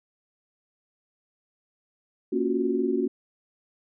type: chord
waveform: sine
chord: Gb major seventh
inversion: first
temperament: equal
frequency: 233.1 / 277.2 / 349.2 / 370 Hz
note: Bb3 / Db4 / F4 / Gb4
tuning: 0 / 0 / 0 / 0 cents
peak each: -29 / -28 / -30 / -26 dBFS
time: 2.32-3.08 s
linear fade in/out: 10 ms
effects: none